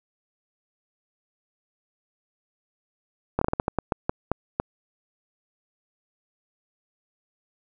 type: slowing click train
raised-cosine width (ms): 1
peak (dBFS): -8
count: 12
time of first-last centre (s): 3.39-4.6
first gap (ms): 24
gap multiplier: 1.28
effects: none